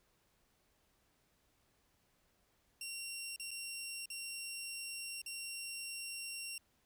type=tone with dropouts; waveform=15% pulse; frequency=2749 Hz; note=F7; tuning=28 cents flat; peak=-35 dBFS; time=2.81-6.58 s; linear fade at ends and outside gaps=2 ms; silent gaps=3.361-3.397 / 3.508-3.513 / 4.057-4.101 / 5.217-5.261 s; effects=pink hiss -75 dBFS RMS until 6.85 s